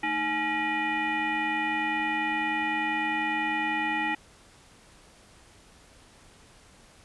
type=tone with frequency modulation; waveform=sine; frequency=1375 Hz; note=F6; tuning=27 cents flat; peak=-25 dBFS; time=0.03-4.15 s; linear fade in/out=5 ms; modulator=532 Hz; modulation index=2.1; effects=pink hiss -55 dBFS RMS until 7.04 s + resampled to 24000 Hz